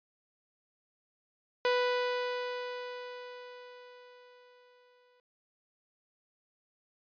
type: tone with exponential decay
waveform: sawtooth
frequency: 494.5 Hz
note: B4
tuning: 2 cents sharp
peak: -21 dBFS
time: 1.65-5.2 s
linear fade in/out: 1 ms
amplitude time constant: 770 ms
effects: resampled to 11025 Hz